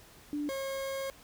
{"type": "tone pair in turn", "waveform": ["sine", "40% pulse"], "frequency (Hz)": [293.7, 541.5], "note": ["D4", "C#5"], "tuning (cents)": [0, -41], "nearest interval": "major seventh", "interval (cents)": 1059, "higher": "second", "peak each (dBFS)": [-31, -33], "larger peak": "first", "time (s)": [[0.33, 0.49], [0.49, 1.1]], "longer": "second", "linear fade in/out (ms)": 0, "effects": ["pink hiss -56 dBFS RMS until 1.23 s"]}